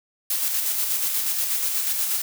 blue noise with tremolo, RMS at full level -23 dBFS, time 0.3-2.22 s, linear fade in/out 5 ms, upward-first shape square, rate 8.3 Hz, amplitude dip 30%, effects none

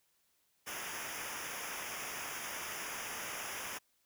pink noise with comb filter, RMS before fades -42 dBFS, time 0.66-3.79 s, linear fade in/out 20 ms, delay 0.24 ms, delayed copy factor -0.95, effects white hiss -75 dBFS RMS until 4.05 s

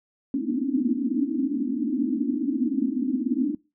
pink band-pass noise, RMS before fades -25 dBFS, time 0.34-3.55 s, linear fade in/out 2 ms, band 230 to 310 Hz, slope 96 dB/octave, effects noise-tail reverb RT60 0.3 s tail -24 dB re dry

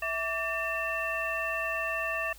sine tone cluster, 654 / 1154 / 1795 / 2687 Hz, E5 / D6 / A6 / E7, -14 / -31 / +34 / +33 cents, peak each -35 / -36 / -33 / -34 dBFS, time 0.02-2.33 s, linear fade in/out 5 ms, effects added 50 Hz sine -51 dBFS peak until 2.38 s + white hiss -54 dBFS RMS until 2.38 s

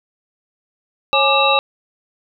sine tone cluster, 548 / 838 / 1185 / 2676 / 3832 Hz, C#5 / G#5 / D6 / E7 / A#7, -20 / +15 / +15 / +25 / +47 cents, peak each -18 dBFS, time 1.13-1.59 s, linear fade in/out 0 ms, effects none

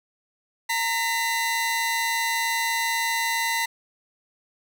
sawtooth tone pair together, 921.1 / 2010 Hz, A#5 / B6, -21 / +30 cents, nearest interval octave + major second, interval 1351 cents, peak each -22 dBFS, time 0.69-3.66 s, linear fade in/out 10 ms, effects none

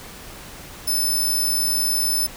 10% pulse tone, 5274 Hz, E8, in tune, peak -13 dBFS, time 0.87-2.27 s, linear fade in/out 10 ms, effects pink hiss -39 dBFS RMS until 2.36 s

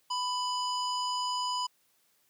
square tone with low-pass filter, 995 Hz, B5, 13 cents sharp, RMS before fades -32 dBFS, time 0.1-1.67 s, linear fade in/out 10 ms, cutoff 5800 Hz, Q 3.5, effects white hiss -70 dBFS RMS until 2.29 s + high-pass 100 Hz 12 dB/octave

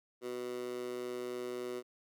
15% pulse tone with high-pass filter, 123.47 Hz, B2, in tune, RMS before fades -40 dBFS, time 0.21-1.83 s, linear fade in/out 50 ms, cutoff 370 Hz, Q 2.7, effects none

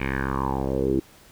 10% pulse tone with low-pass filter sweep, 66.9 Hz, C2, 39 cents sharp, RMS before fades -25 dBFS, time 0-1 s, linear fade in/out 5 ms, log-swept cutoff 2400 to 330 Hz, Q 5, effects pink hiss -52 dBFS RMS until 1.31 s

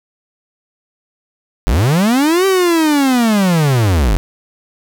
45% pulse linear two-way sweep, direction up then down, 40.16 to 391.2 to 40.16 Hz, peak -10 dBFS, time 1.67-4.17 s, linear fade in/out 0 ms, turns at 2.46 s, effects none

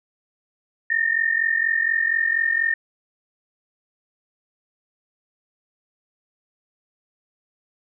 sine tone pair together, 1799.8 / 1844 Hz, A6 / A#6, +39 / -19 cents, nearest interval unison, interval 42 cents, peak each -21 dBFS, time 0.9-2.74 s, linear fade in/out 5 ms, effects none

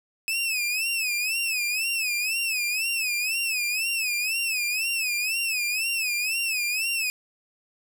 sawtooth tone with vibrato, 2571 Hz, E7, 44 cents flat, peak -21 dBFS, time 0.28-7.1 s, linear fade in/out 0 ms, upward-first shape sine, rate 2 Hz, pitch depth 130 cents each way, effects none

